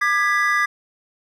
triangle chord, G# diminished, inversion second, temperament equal with one note detuned, 1199.3 / 1661.2 / 1975.5 Hz, D6 / G#6 / B6, +36 / 0 / 0 cents, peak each -19 dBFS, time 0.01-0.66 s, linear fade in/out 10 ms, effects none

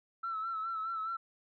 sine tone with vibrato, 1324 Hz, E6, 7 cents sharp, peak -33 dBFS, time 0.23-1.17 s, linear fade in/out 10 ms, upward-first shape sine, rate 4.8 Hz, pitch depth 48 cents each way, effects tanh soft clip ceiling -29 dBFS

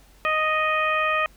harmonic tone, 622.3 Hz, D#5, in tune, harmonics 1 / 2 / 3 / 4 / 5, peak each -27 / -23 / -27 / -26 / -37 dBFS, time 0.25-1.26 s, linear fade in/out 0 ms, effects added 47 Hz sine -52 dBFS peak until 1.36 s + pink hiss -56 dBFS RMS until 1.36 s

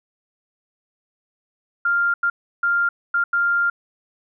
sine tone bursts at uneven times, 1396.9 Hz, F6, in tune, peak -16 dBFS, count 5, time 1.85-2.14 / 2.23-2.3 / 2.63-2.89 / 3.14-3.24 / 3.33-3.7 s, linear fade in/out 5 ms, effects none

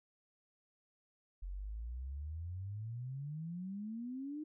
sine exponential sweep, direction up, 43.65 to 311.1 Hz, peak -40 dBFS, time 1.42-4.44 s, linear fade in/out 10 ms, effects none

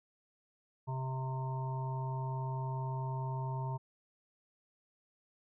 harmonic tone, 131.1 Hz, C3, 4 cents sharp, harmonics 1 / 3 / 5 / 7 / 8, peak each -35 / -49 / -49 / -42 / -52 dBFS, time 0.87-3.78 s, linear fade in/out 20 ms, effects none

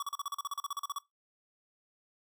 square tone bursts, 1135 Hz, C#6, 41 cents sharp, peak -34 dBFS, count 16, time 0-0.985 s, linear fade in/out 2 ms, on 25 ms, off 39 ms, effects noise-tail reverb RT60 0.2 s tail -21 dB re dry

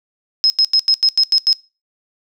sine tone bursts, 5140 Hz, E8, 45 cents flat, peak -9 dBFS, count 8, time 0.44-1.529 s, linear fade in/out 0 ms, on 60 ms, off 87 ms, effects noise-tail reverb RT60 0.3 s tail -23 dB re dry

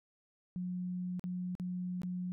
sine tone with dropouts, 180.5 Hz, F#3, 43 cents flat, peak -35 dBFS, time 0.56-2.32 s, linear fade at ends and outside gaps 0 ms, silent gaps 1.195-1.24 / 1.552-1.598 / 2.018-2.033 s, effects none

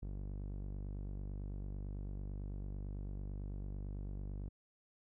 sawtooth tone with low-pass filter, 49 Hz, G1, in tune, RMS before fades -43 dBFS, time 0.02-4.49 s, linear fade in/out 10 ms, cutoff 370 Hz, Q 0.52, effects none

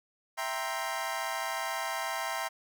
25% pulse chord, C dominant seventh, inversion first, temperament equal, 659.3 / 784 / 932.3 / 1046.5 Hz, E5 / G5 / Bb5 / C6, 0 / 0 / 0 / 0 cents, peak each -34 dBFS, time 0.37-2.49 s, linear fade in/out 20 ms, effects none

